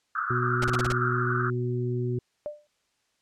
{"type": "band-pass noise", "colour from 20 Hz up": "white", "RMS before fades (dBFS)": -29, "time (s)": [0.15, 1.5], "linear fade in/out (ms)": 2, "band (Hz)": [1200, 1500], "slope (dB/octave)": 96}
{"type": "harmonic tone", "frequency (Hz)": 122.8, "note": "B2", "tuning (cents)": -9, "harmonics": [1, 2, 3], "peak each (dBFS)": [-27, -35, -31], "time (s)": [0.3, 2.19], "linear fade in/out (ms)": 5}
{"type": "noise bursts", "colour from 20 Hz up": "pink", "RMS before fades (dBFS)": -29, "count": 6, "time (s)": [0.62, 0.923], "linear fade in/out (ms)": 2, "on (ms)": 23, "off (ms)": 33}
{"type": "tone with exponential decay", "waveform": "sine", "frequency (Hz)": 595, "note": "D5", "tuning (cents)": 22, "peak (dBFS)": -27, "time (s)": [2.46, 2.67], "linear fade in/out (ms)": 0, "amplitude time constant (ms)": 44}
{"effects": ["white hiss -72 dBFS RMS until 3.21 s", "low-pass 7000 Hz 12 dB/octave"]}